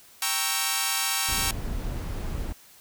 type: chord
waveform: 5% pulse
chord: G diminished seventh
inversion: none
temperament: equal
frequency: 784 / 932.3 / 1108.7 / 1318.5 Hz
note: G5 / Bb5 / Db6 / Fb6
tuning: 0 / 0 / 0 / 0 cents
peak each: -18 dBFS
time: 0.22-1.51 s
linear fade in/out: 2 ms
type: noise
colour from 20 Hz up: brown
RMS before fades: -31 dBFS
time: 1.28-2.53 s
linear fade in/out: 10 ms
effects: white hiss -53 dBFS RMS until 2.8 s